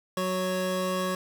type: tone pair together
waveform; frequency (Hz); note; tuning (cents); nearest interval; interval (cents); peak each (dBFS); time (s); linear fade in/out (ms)
25% pulse; 185 / 554.4; F#3 / C#5; 0 / 0; octave + perfect fifth; 1900; -26; 0.17-1.15; 2
effects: none